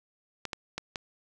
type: clicks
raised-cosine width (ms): 0.2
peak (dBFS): -16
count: 4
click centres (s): 0.453 / 0.532 / 0.78 / 0.958
effects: none